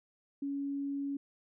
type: tone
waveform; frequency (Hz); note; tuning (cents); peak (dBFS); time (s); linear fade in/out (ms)
sine; 280; C#4; +18; -33; 0.42-1.17; 5
effects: none